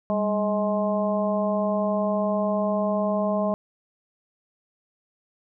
harmonic tone with a mistuned harmonic, 210.5 Hz, G#3, 24 cents sharp, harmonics 1 / 2 / 3 / 4 / 5, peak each -25 / -34 / -24 / -34 / -32 dBFS, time 0.1-3.54 s, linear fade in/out 0 ms, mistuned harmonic 1, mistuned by -87 cents, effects none

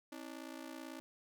sawtooth ring-modulated tone, 293.7 Hz, D4, in tune, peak -39 dBFS, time 0.12-1 s, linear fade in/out 0 ms, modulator 29.1 Hz, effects none

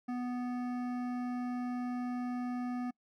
triangle tone with hard clipping, 246.9 Hz, B3, in tune, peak -36 dBFS, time 0.08-2.91 s, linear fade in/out 10 ms, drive 17 dB, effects noise-tail reverb RT60 0.1 s tail -26 dB re dry

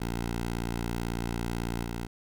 10% pulse tone with level steps, 58.1 Hz, A#1, 5 cents flat, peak -22 / -25 dBFS, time 0-2.07 s, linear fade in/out 10 ms, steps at 1.83 s, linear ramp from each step 10 ms, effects none

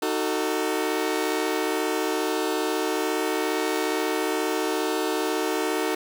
sawtooth chord, D# diminished, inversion none, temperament just, 311.1 / 373.4 / 448 Hz, D#4 / F#4 / A4, 0 / +16 / +31 cents, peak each -24 dBFS, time 0.02-5.95 s, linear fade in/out 5 ms, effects none

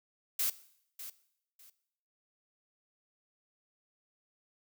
blue noise with echo, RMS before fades -31 dBFS, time 0.39-0.5 s, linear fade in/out 5 ms, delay 600 ms, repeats 2, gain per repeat -13 dB, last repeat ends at 1.7 s, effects noise-tail reverb RT60 0.7 s tail -17 dB re dry

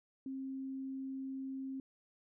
sine tone, 266.8 Hz, C4, 34 cents sharp, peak -39 dBFS, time 0.26-1.8 s, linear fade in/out 2 ms, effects none

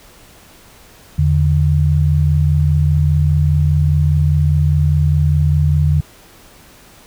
sine tone pair together, 82.65 / 147.6 Hz, E2 / D3, +5 / +9 cents, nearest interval minor seventh, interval 1004 cents, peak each -13 dBFS, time 1.18-6.01 s, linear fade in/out 10 ms, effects pink hiss -44 dBFS RMS until 7.06 s

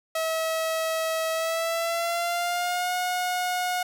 sawtooth tone with pitch glide, 645 to 724 Hz, E5 to F#5, -38 to -38 cents, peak -21 dBFS, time 0.15-3.83 s, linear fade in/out 5 ms, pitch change +200 cents, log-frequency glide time 1.32-2.94 s, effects none

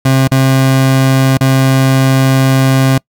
30% pulse tone with dropouts, 133 Hz, C3, 29 cents sharp, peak -4 dBFS, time 0.05-2.98 s, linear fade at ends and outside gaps 5 ms, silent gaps 0.277-0.315 / 1.374-1.408 s, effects noise-tail reverb RT60 0.1 s tail -26 dB re dry

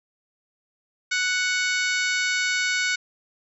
harmonic tone with a mistuned harmonic, 740 Hz, F#5, in tune, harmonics 2 / 3 / 4 / 5 / 6 / 7 / 8 / 9 / 10, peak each -25 / -26 / -34 / -33 / -32 / -37 / -34 / -41 / -36 dBFS, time 1.11-2.96 s, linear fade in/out 10 ms, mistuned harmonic 10, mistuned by -19 cents, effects none

